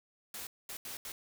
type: noise bursts at uneven times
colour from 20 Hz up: white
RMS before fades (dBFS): -43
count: 4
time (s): 0.34-0.47 / 0.69-0.77 / 0.85-0.97 / 1.05-1.12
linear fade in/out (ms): 2
effects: none